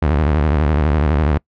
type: tone with vibrato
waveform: sawtooth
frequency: 74.9 Hz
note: D2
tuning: 35 cents sharp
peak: -9 dBFS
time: 0.02-1.38 s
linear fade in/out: 5 ms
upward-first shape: square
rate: 12 Hz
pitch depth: 120 cents each way
effects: noise-tail reverb RT60 0.1 s tail -26 dB re dry + low-pass 2000 Hz 12 dB/octave